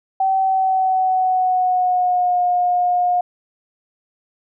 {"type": "tone with pitch glide", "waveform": "sine", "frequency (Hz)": [767, 715.6], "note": ["G5", "F5"], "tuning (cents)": [-38, 42], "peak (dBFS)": -14, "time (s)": [0.2, 3.21], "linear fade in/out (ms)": 5, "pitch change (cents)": -120, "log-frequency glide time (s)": [0.39, 2.42], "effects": []}